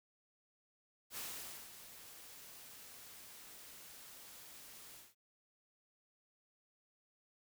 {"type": "noise with ADSR envelope", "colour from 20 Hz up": "white", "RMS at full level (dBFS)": -44, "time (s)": [1.1, 5.15], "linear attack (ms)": 71, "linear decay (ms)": 520, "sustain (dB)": -11, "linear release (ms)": 190, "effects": []}